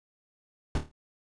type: noise with echo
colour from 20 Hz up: brown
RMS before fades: -26 dBFS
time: 0.75-0.78 s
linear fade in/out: 2 ms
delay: 27 ms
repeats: 5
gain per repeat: -7 dB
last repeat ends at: 0.915 s
effects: resampled to 22050 Hz